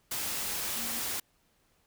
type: tone in noise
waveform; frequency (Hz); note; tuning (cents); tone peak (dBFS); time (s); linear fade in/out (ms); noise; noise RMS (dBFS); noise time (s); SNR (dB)
sine; 230.9; A#3; -16; -45; 0.76-0.99; 5; white; -34; 0.11-1.2; -14
effects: pink hiss -70 dBFS RMS until 1.86 s